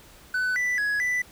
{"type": "tone with pitch steps", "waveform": "triangle", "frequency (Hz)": [1502, 1980, 1674, 1985], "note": ["F#6", "B6", "G#6", "B6"], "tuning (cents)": [26, 4, 13, 8], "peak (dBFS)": -21, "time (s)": [0.34, 1.22], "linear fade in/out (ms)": 5, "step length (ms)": 220, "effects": ["pink hiss -51 dBFS RMS until 1.31 s"]}